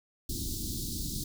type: band-stop noise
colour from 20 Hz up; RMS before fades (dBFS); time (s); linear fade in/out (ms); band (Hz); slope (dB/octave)
pink; -35; 0.29-1.24; 5; 340 to 3800; 48
effects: none